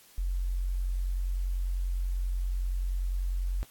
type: tone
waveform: sine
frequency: 45.14 Hz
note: F#1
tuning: 42 cents flat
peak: -27 dBFS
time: 0.18-3.63 s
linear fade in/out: 0 ms
effects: white hiss -57 dBFS RMS until 3.7 s + AAC 64 kbps